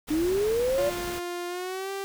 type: noise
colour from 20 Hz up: pink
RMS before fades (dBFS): -37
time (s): 0.07-1.2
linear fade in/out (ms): 20
type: linear sweep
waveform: sine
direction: up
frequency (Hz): 296.2 to 587.3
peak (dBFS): -22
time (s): 0.1-0.9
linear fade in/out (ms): 10
type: tone with pitch glide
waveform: sawtooth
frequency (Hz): 351.3 to 392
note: F4 to G4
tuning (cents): +10 to 0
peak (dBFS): -27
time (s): 0.78-2.04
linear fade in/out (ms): 0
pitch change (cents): +190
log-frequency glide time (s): 1.48-1.91
effects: none